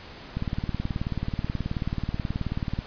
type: click train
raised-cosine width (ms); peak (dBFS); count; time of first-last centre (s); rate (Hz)
5; -15; 46; 0.37-2.789; 18.6
effects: pink hiss -43 dBFS RMS until 2.86 s + resampled to 11025 Hz